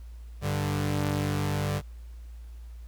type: tone pair together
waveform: sawtooth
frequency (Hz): 98.14 / 146.83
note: G2 / D3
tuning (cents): +2 / 0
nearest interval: perfect fifth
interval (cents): 698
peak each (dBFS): -25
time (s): 0.41-1.82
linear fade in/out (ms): 50
effects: added 58 Hz sine -40 dBFS peak until 2.87 s + pink hiss -63 dBFS RMS until 2.87 s